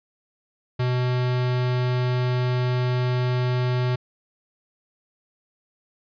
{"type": "tone", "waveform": "square", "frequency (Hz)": 125.1, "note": "B2", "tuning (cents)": 23, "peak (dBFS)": -21, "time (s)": [0.79, 3.96], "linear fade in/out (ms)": 10, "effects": ["resampled to 11025 Hz"]}